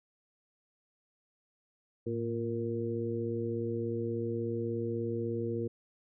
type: harmonic tone with a mistuned harmonic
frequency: 116.54 Hz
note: A#2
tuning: in tune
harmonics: 1 / 2 / 3 / 4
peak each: -37 / -38 / -36 / -36 dBFS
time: 2.06-5.68 s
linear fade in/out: 10 ms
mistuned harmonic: 1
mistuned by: -100 cents
effects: none